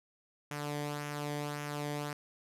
sawtooth tone with flanger, 146.83 Hz, D3, in tune, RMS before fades -38 dBFS, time 0.51-2.13 s, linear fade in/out 2 ms, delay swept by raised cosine 0.23 to 0.76 ms, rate 1.8 Hz, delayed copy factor -0.55, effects resampled to 32000 Hz

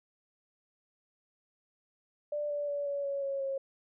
sine tone with pitch steps, 590 / 581.9 / 573.9 / 566 / 558.2 / 550.5 / 542.9 Hz, D5 / D5 / D5 / C#5 / C#5 / C#5 / C#5, +8 / -16 / -40 / +36 / +12 / -12 / -36 cents, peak -31 dBFS, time 2.32-3.58 s, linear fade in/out 5 ms, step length 180 ms, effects none

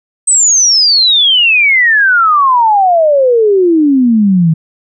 sine exponential sweep, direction down, 8320 to 155.56 Hz, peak -5 dBFS, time 0.27-4.54 s, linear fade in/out 10 ms, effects none

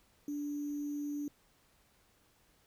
sine tone with sample-and-hold, 291.5 Hz, D4, 13 cents flat, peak -35 dBFS, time 0.28-1.28 s, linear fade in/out 2 ms, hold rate 6300 Hz, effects pink hiss -69 dBFS RMS until 2.66 s

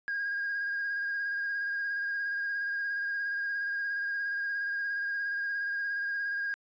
triangle tone with vibrato, 1626 Hz, G#6, 37 cents flat, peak -27 dBFS, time 0.08-6.54 s, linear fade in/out 0 ms, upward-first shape square, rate 17 Hz, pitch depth 18 cents each way, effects tanh soft clip ceiling -26 dBFS + resampled to 16000 Hz

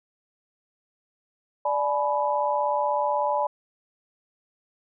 sine chord, G# diminished, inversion second, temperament equal with one note detuned, 587.3 / 851.5 / 987.8 Hz, D5 / G#5 / B5, 0 / +43 / 0 cents, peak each -26 dBFS, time 1.65-3.47 s, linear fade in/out 5 ms, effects none

